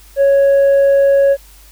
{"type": "tone with tanh clipping", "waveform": "sine", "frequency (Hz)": 554.4, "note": "C#5", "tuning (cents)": 0, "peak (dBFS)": -8, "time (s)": [0.16, 1.37], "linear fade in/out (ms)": 50, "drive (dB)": 2, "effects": ["added 50 Hz sine -41 dBFS peak until 1.71 s", "white hiss -45 dBFS RMS until 1.71 s"]}